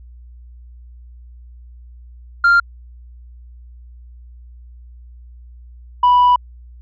sine tone pair in turn, 1393 / 985 Hz, F6 / B5, -5 / -5 cents, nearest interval tritone, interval 600 cents, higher first, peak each -6 dBFS, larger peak neither, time 2.44-2.6 / 6.03-6.36 s, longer second, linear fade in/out 5 ms, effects tanh soft clip ceiling -7 dBFS + added 60 Hz sine -37 dBFS peak until 6.81 s

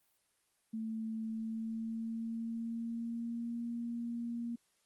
sine tone with pitch glide, 222 to 235.2 Hz, A3 to A#3, +16 to +16 cents, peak -36 dBFS, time 0.73-4.56 s, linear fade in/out 10 ms, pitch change +100 cents, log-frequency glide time 1.3-3.62 s, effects white hiss -75 dBFS RMS until 4.85 s + Opus 32 kbps

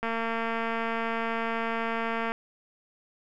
click train, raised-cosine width 0.5 ms, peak -16 dBFS, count 523, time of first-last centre 0.03-2.319 s, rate 228 Hz, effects none

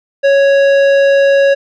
sine tone with tanh clipping, 554.4 Hz, C#5, in tune, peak -8 dBFS, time 0.23-1.55 s, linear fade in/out 20 ms, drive 13 dB, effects none

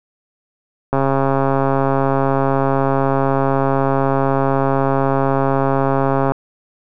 click train, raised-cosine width 1 ms, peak -3 dBFS, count 734, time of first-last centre 0.93-6.32 s, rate 136 Hz, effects none

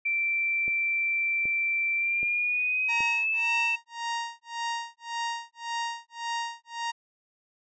sine tone with pitch glide, 2345 to 2663 Hz, D7 to E7, -3 to +17 cents, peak -24 dBFS, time 0.05-3.76 s, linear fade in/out 10 ms, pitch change +220 cents, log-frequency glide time 1.96-3.5 s
click train, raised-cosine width 2 ms, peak -29 dBFS, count 4, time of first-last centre 0.68-3.006 s, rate 1.29 Hz
sawtooth tone with tremolo, 933 Hz, A#5, 1 cent sharp, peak -24 dBFS, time 2.88-6.92 s, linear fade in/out 20 ms, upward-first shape sine, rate 1.8 Hz, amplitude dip 100%
effects resampled to 16000 Hz

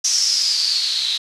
violet noise with low-pass filter sweep, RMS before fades -19 dBFS, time 0.04-1.18 s, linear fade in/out 10 ms, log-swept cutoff 5800 to 3800 Hz, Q 9.6, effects low-pass 10000 Hz 12 dB/octave

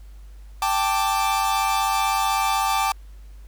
45% pulse chord, G suspended second, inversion none, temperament equal, 784 / 880 / 1174.7 Hz, G5 / A5 / D6, 0 / 0 / 0 cents, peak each -24 dBFS, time 0.62-2.92 s, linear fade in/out 2 ms, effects added 50 Hz sine -39 dBFS peak until 3.47 s + pink hiss -59 dBFS RMS until 3.47 s

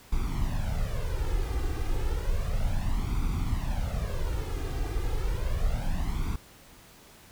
brown noise with flanger, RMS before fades -28 dBFS, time 0.12-6.36 s, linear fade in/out 5 ms, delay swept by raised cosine 0.84 to 2.54 ms, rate 0.32 Hz, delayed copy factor +0.85, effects pink hiss -53 dBFS RMS until 7.31 s

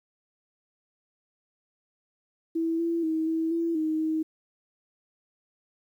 sine tone with pitch steps, 328.2 / 335.5 / 318.8 / 323.8 / 334.1 / 313.6 / 316 Hz, E4 / E4 / D#4 / E4 / E4 / D#4 / D#4, -8 / +31 / +42 / -31 / +23 / +14 / +27 cents, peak -24 dBFS, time 2.55-4.23 s, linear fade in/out 10 ms, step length 240 ms, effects 10-bit

